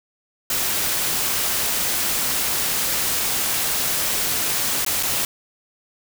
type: noise with dropouts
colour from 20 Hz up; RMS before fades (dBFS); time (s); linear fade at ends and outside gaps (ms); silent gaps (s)
white; -22; 0.5-5.25; 2; 4.849-4.863 / 5.028-5.032
effects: none